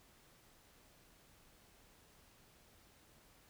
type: silence
effects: pink hiss -66 dBFS RMS until 3.49 s